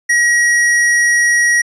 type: tone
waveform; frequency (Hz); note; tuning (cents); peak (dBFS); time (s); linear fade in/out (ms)
square; 1904; A#6; +36; -10; 0.09-1.62; 10
effects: resampled to 22050 Hz